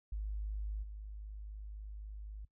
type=tone with level steps; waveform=sine; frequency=51.91 Hz; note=G#1; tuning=in tune; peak=-36 / -43 dBFS; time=0.12-2.45 s; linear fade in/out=5 ms; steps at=0.82 s; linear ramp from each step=20 ms; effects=noise-tail reverb RT60 0.1 s tail -19 dB re dry